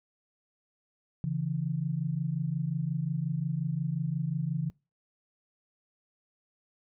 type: tone pair together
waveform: sine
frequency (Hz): 139.19 / 164.81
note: C#3 / E3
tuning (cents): +7 / 0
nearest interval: minor third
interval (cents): 293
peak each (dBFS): -31 / -31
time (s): 1.24-4.7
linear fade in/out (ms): 0
effects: noise-tail reverb RT60 0.3 s tail -25 dB re dry